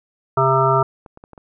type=harmonic tone; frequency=133.1 Hz; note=C3; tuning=30 cents sharp; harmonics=1 / 3 / 5 / 7 / 9 / 10; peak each=-20 / -20 / -20 / -20 / -20 / -20 dBFS; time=0.37-0.83 s; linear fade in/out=5 ms
type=clicks; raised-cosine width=1 ms; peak=-26 dBFS; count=5; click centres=1.062 / 1.174 / 1.239 / 1.333 / 1.378 s
effects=none